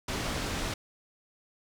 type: low-pass noise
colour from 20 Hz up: pink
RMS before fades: -33 dBFS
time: 0.08-0.74 s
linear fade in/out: 5 ms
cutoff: 6900 Hz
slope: 12 dB/octave
effects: none